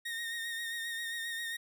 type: tone with vibrato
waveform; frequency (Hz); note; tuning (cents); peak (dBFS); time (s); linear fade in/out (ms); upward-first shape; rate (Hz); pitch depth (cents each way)
30% pulse; 1851; A#6; -13; -33; 0.05-1.57; 10; sine; 7.5; 31
effects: none